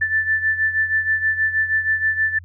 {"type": "beating tone pair", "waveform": "sine", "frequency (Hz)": [1760, 1766.3], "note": ["A6", "A6"], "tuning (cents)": [0, 6], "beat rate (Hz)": 6.3, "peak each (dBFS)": [-18, -23], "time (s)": [0.01, 2.39], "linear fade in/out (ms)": 10, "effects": ["added 87 Hz sine -38 dBFS peak until 2.44 s"]}